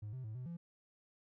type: tone with pitch steps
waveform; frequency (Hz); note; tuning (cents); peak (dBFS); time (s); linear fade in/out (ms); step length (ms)
triangle; 105.1 / 129.5 / 108.7 / 126.4 / 170.3; G#2 / C3 / A2 / B2 / F3; +21 / -17 / -21 / +41 / -43; -39; 0.02-0.57; 10; 110
effects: tanh soft clip ceiling -37 dBFS